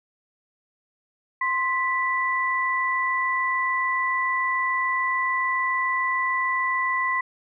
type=tone pair together; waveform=sine; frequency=1046.5 / 1973.4 Hz; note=C6 / B6; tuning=0 / -2 cents; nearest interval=major seventh; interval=1098 cents; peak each=-24 dBFS; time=1.41-7.21 s; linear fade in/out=5 ms; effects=none